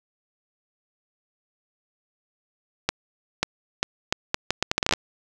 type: accelerating click train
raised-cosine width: 0.2 ms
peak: -3 dBFS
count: 15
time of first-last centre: 2.89-4.936 s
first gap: 540 ms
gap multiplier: 0.74
effects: none